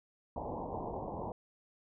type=low-pass noise; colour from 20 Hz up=white; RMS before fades=-40 dBFS; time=0.36-1.32 s; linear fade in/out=2 ms; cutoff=1000 Hz; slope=96 dB/octave; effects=none